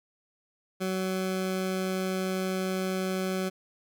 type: tone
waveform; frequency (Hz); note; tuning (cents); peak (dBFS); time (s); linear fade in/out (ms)
20% pulse; 187.6; F#3; +24; -23; 0.8-3.5; 20
effects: none